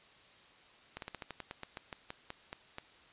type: slowing click train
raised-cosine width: 0.3 ms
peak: -25 dBFS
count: 15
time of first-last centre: 0.97-2.784 s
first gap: 52 ms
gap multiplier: 1.13
effects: white hiss -60 dBFS RMS until 3.12 s + resampled to 8000 Hz

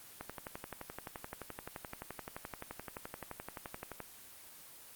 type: click train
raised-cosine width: 0.5 ms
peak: -26 dBFS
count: 45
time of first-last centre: 0.21-4.003 s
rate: 11.6 Hz
effects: white hiss -54 dBFS RMS until 4.95 s + Opus 24 kbps

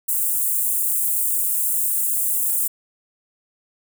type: high-pass noise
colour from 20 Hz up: white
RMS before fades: -21 dBFS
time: 0.08-2.68 s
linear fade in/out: 10 ms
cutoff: 7900 Hz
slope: 48 dB/octave
effects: none

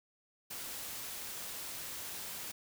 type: noise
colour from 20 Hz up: white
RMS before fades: -43 dBFS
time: 0.5-2.52 s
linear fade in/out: 10 ms
effects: none

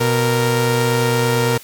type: tone pair together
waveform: sawtooth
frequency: 123.47 / 465 Hz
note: B2 / A#4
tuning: 0 / -4 cents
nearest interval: octave + major seventh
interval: 2296 cents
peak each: -13 dBFS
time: 0-1.58 s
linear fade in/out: 10 ms
effects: white hiss -41 dBFS RMS until 1.63 s + MP3 96 kbps

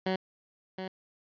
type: tone with echo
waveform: 15% pulse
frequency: 187.7 Hz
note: F#3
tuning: 25 cents sharp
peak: -21 dBFS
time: 0.06-0.16 s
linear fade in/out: 5 ms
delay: 720 ms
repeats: 1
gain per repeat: -8 dB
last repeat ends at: 0.88 s
effects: resampled to 11025 Hz

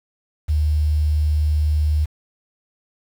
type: tone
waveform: sine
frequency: 76 Hz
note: D#2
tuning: 40 cents flat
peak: -15 dBFS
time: 0.48-2.06 s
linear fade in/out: 20 ms
effects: 7-bit

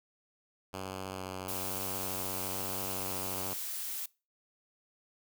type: tone with vibrato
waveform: 5% pulse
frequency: 94.3 Hz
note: F#2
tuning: 33 cents sharp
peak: -27 dBFS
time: 0.73-3.54 s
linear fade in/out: 5 ms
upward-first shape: square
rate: 1.1 Hz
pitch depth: 11 cents each way
type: noise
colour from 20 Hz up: blue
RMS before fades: -38 dBFS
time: 1.48-4.06 s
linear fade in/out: 5 ms
effects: noise-tail reverb RT60 0.3 s tail -23 dB re dry

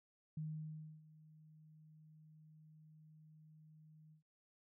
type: tone with ADSR envelope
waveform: sine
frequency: 155.3 Hz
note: D#3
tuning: 3 cents flat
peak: -40 dBFS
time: 0.37-4.23 s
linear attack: 4 ms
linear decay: 640 ms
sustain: -20 dB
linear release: 110 ms
effects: none

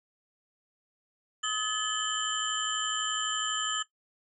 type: tone cluster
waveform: sine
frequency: 1270 / 1727 / 3011 / 3123 / 7220 Hz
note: D#6 / A6 / F#7 / G7 / A8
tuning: +35 / -33 / +30 / -7 / +44 cents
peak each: -34 / -35 / -33 / -36 / -35 dBFS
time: 1.43-3.83 s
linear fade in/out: 10 ms
effects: noise-tail reverb RT60 0.1 s tail -17 dB re dry

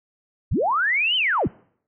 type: linear two-way sweep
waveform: sine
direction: up then down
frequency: 31 to 3117 to 31 Hz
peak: -18 dBFS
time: 0.51-1.48 s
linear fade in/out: 10 ms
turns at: 1.16 s
effects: noise-tail reverb RT60 0.6 s tail -24 dB re dry

